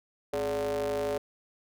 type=ring-modulated tone; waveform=square; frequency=79 Hz; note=D#2; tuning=27 cents sharp; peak=-26 dBFS; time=0.33-1.18 s; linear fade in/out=5 ms; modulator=500 Hz; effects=none